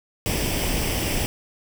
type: noise with comb filter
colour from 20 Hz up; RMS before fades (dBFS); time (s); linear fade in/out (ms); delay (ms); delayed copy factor
pink; -24; 0.26-1.26; 0; 0.37; +0.6
effects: none